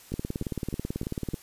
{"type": "two click trains", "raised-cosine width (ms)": 3, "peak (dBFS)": [-17, -22], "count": [23, 5], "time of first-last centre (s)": [[0.14, 1.342], [0.12, 1.336]], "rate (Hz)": [18.3, 3.29], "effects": ["white hiss -52 dBFS RMS until 1.42 s", "resampled to 32000 Hz"]}